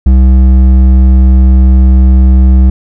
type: tone with hard clipping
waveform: sine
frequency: 64.3 Hz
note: C2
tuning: 30 cents flat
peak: -3 dBFS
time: 0.06-2.7 s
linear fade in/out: 5 ms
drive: 8 dB
effects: none